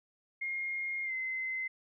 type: tone with pitch glide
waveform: sine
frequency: 2135 to 2058 Hz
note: C7 to C7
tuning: +34 to -29 cents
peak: -33 dBFS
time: 0.41-1.68 s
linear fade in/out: 10 ms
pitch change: -63 cents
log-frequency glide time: 1.04-1.13 s
effects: none